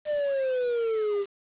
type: exponential sweep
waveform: triangle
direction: down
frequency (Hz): 608 to 394.2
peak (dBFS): -22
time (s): 0.05-1.26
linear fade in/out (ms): 50
effects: resampled to 8000 Hz + 8-bit